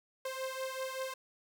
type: beating tone pair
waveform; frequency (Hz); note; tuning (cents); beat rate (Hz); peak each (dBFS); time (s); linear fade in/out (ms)
sawtooth; 523 / 528.2; C5 / C5; -1 / +16; 5.2; -35 / -37; 0.25-1.14; 5
effects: 12-bit